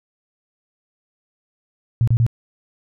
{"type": "tone bursts", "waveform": "sine", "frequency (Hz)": 116.54, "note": "A#2", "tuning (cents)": 0, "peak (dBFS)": -12, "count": 3, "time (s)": [2.01, 2.265], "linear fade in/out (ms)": 0, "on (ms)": 65, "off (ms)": 30, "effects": []}